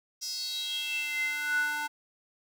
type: tone with high-pass filter sweep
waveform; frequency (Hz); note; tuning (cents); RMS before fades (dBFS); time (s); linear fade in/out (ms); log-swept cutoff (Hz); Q
square; 296.3; D4; +15; -32; 0.21-1.88; 20; 5500 to 1100; 7.8
effects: none